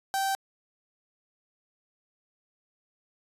sawtooth tone with notch filter, 778 Hz, G5, 13 cents flat, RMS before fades -28 dBFS, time 0.14-0.35 s, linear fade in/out 0 ms, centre 2500 Hz, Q 1.4, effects resampled to 32000 Hz

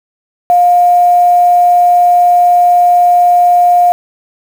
sine tone with quantisation, 708 Hz, F5, 23 cents sharp, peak -4 dBFS, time 0.5-3.92 s, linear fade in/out 0 ms, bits 5, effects none

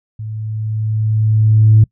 sine tone with level ramp, 108.8 Hz, A2, 19 cents flat, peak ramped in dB -23 to -3 dBFS, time 0.19-1.84 s, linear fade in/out 5 ms, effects noise-tail reverb RT60 0.1 s tail -25 dB re dry + tanh soft clip ceiling 0 dBFS

